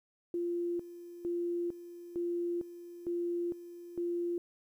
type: tone with tremolo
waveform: sine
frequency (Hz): 346.5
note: F4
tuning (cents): -14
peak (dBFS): -31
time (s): 0.34-4.38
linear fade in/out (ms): 2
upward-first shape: square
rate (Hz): 1.1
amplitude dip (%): 80
effects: 11-bit